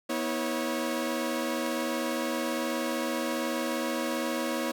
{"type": "tone cluster", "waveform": "sawtooth", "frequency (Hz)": [243.7, 322.5, 550], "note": ["B3", "E4", "C#5"], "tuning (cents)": [-23, -38, -14], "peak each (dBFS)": -29, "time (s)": [0.09, 4.72], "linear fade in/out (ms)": 10, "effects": []}